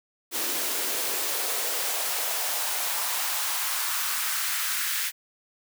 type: noise with high-pass filter sweep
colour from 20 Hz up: white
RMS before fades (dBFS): -28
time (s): 0.31-5.12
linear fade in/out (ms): 50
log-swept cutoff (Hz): 310 to 1700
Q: 1.8
effects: none